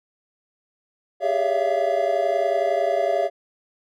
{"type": "tone cluster", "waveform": "triangle", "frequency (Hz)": [395.6, 414.6, 566, 659, 690], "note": ["G4", "G#4", "C#5", "E5", "F5"], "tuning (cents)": [16, -3, 36, -1, -21], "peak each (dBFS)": [-27, -29, -22, -22, -22], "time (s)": [1.2, 3.3], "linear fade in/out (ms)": 50, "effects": []}